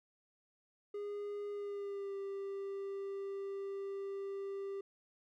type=tone with pitch glide; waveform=triangle; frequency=410 to 394.2 Hz; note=G#4 to G4; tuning=-22 to +10 cents; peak=-37 dBFS; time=0.94-4.81 s; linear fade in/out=5 ms; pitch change=-68 cents; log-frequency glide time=1.51-2.16 s; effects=none